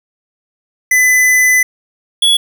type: tone pair in turn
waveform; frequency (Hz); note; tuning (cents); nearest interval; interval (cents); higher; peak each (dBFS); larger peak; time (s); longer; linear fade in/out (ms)
square; 2008 / 3377; B6 / G#7; +28 / +28; major sixth; 900; second; -8; neither; 0.91-1.63 / 2.22-2.37; first; 5
effects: none